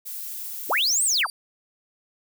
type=noise; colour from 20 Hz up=violet; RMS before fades=-34 dBFS; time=0.05-1.23 s; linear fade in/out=20 ms
type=linear two-way sweep; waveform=sine; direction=up then down; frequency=195.3 to 8800 to 545 Hz; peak=-19 dBFS; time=0.69-1.27 s; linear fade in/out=20 ms; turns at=1.04 s
type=tone with exponential growth; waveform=25% pulse; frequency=4699 Hz; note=D8; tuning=in tune; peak=-25 dBFS; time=1.17-1.3 s; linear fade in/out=1 ms; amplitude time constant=27 ms
effects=none